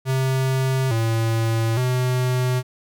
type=tone with pitch steps; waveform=square; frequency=131.9 / 113.3 / 126.6 Hz; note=C3 / A#2 / B2; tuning=+14 / -49 / +43 cents; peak=-19 dBFS; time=0.05-2.63 s; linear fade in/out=50 ms; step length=860 ms; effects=none